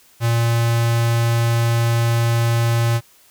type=tone with notch filter; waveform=square; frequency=116.6 Hz; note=A#2; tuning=1 cent sharp; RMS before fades=-17 dBFS; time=0.2-3.01 s; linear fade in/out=50 ms; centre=280 Hz; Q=1.2; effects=white hiss -52 dBFS RMS until 3.3 s